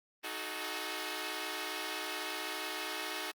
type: chord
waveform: 5% pulse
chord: D# diminished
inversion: none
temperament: equal with one note detuned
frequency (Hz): 311.1 / 370 / 430.7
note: D#4 / F#4 / A4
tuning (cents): 0 / 0 / -37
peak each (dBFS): -30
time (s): 0.23-3.32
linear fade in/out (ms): 20
effects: Opus 24 kbps